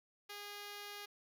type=tone; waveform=5% pulse; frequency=410 Hz; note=G#4; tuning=22 cents flat; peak=-35 dBFS; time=0.29-1.06 s; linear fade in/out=10 ms; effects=none